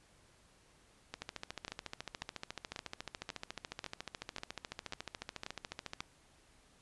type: two click trains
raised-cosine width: 0.2 ms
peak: -23 / -23 dBFS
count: 68 / 10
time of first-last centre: 1.22-6.006 / 1.14-6.005 s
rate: 14 / 1.85 Hz
effects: pink hiss -66 dBFS RMS until 6.81 s + resampled to 24000 Hz